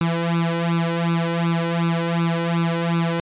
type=tone with flanger; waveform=sawtooth; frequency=168.1 Hz; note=E3; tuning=34 cents sharp; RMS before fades=-21 dBFS; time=0.01-3.2 s; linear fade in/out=0 ms; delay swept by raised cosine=0.78 to 2.08 ms; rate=2.7 Hz; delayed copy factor=+1; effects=resampled to 8000 Hz